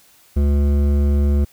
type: tone with hard clipping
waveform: sine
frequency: 71.5 Hz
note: D2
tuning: 46 cents flat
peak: -15 dBFS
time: 0.36-1.45 s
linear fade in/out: 10 ms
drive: 12 dB
effects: white hiss -52 dBFS RMS until 1.52 s